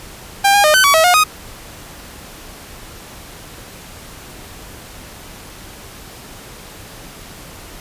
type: tone with pitch steps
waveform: sawtooth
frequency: 796 / 811 / 610 / 1523 / 1133 / 643 / 716 / 1249 Hz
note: G5 / G#5 / D#5 / F#6 / C#6 / E5 / F5 / D#6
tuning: +26 / -41 / -34 / +50 / +37 / -43 / +43 / +6 cents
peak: -5 dBFS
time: 0.44-1.24 s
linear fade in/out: 10 ms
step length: 100 ms
effects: pink hiss -36 dBFS RMS until 7.8 s + resampled to 32000 Hz